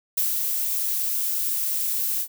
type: noise with ADSR envelope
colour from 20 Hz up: violet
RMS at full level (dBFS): -22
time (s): 0.17-2.28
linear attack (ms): 8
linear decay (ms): 150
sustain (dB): -3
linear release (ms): 76
effects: none